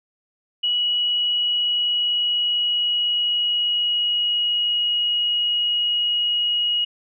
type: tone with pitch glide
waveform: sine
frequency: 2924 to 2895 Hz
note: F#7 to F#7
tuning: -21 to -38 cents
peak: -18 dBFS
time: 0.63-6.85 s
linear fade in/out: 10 ms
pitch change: -17 cents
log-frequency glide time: 0.9-4.86 s
effects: none